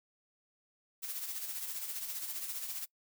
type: noise with tremolo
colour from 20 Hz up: blue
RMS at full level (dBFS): -38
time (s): 1.02-2.86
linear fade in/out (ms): 20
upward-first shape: sine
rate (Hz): 15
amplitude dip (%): 50
effects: noise-tail reverb RT60 0.1 s tail -23 dB re dry